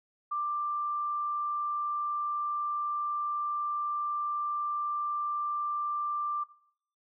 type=tone; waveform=sine; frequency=1182 Hz; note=D6; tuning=11 cents sharp; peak=-29 dBFS; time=0.31-6.44 s; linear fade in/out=10 ms; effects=noise-tail reverb RT60 0.6 s tail -18 dB re dry